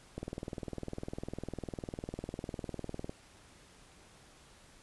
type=click train; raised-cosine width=2 ms; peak=-25 dBFS; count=59; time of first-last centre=0.18-3.095 s; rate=19.9 Hz; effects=pink hiss -59 dBFS RMS until 4.82 s + resampled to 24000 Hz